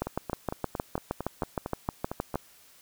two click trains, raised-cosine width 1 ms, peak -18 / -14 dBFS, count 11 / 16, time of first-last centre 0.07-2.343 / 0.02-2.356 s, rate 4.4 / 6.42 Hz, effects white hiss -57 dBFS RMS until 2.81 s

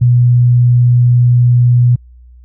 sine tone, 122.2 Hz, B2, 18 cents flat, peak -5 dBFS, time 0.01-1.96 s, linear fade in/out 10 ms, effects added 61 Hz sine -36 dBFS peak until 2.44 s

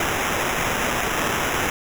white noise with sample-and-hold, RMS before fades -23 dBFS, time 0-1.7 s, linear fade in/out 2 ms, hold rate 4410 Hz, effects none

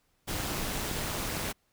pink noise with amplitude modulation, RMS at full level -31 dBFS, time 0.27-1.53 s, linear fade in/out 20 ms, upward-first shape sine, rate 207 Hz, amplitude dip 55%, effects pink hiss -72 dBFS RMS until 1.72 s

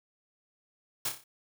white noise with echo, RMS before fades -31 dBFS, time 1.05-1.09 s, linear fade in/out 5 ms, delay 30 ms, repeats 5, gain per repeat -6 dB, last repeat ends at 1.24 s, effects none

